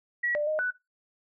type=tone with pitch steps; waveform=sine; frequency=1925 / 593 / 618 / 1487 Hz; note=B6 / D5 / D#5 / F#6; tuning=-45 / +17 / -12 / +8 cents; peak=-25 dBFS; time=0.23-0.71 s; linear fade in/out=10 ms; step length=120 ms; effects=noise-tail reverb RT60 0.2 s tail -18 dB re dry